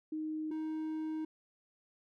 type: tone pair in turn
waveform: sine / triangle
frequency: 311.1 / 313.8 Hz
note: D#4 / D#4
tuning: 0 / +15 cents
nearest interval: unison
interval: 15 cents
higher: second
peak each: -35 / -33 dBFS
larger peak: second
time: 0.12-0.51 / 0.51-1.25 s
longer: second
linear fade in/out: 5 ms
effects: none